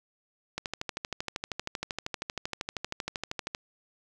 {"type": "click train", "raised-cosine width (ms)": 0.2, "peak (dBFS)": -15, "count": 39, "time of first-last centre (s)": [0.58, 3.549], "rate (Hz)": 12.8, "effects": []}